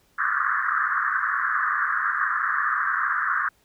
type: band-pass noise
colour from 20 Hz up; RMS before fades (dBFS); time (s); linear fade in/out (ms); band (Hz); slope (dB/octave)
pink; -24; 0.18-3.49; 10; 1100 to 1800; 96
effects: pink hiss -63 dBFS RMS until 3.64 s